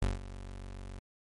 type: tone with ADSR envelope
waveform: 30% pulse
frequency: 46.9 Hz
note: F#1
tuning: 24 cents sharp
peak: -23 dBFS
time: 0.02-0.99 s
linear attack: 4 ms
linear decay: 160 ms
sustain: -16 dB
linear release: 4 ms
effects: MP3 48 kbps